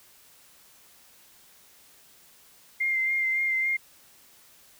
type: tone with vibrato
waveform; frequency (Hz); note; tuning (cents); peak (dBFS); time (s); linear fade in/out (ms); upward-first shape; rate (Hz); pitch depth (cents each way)
sine; 2100; C7; +6; -23; 2.8-3.77; 10; sine; 3.6; 22
effects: white hiss -56 dBFS RMS until 4.79 s